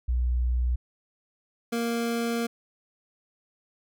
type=tone pair in turn; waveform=sine / 25% pulse; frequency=61.2 / 233.3 Hz; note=B1 / A#3; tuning=-15 / +2 cents; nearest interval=octave + major seventh; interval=2317 cents; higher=second; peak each=-22 dBFS; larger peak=neither; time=0.08-0.76 / 1.72-2.47 s; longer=second; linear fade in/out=10 ms; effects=none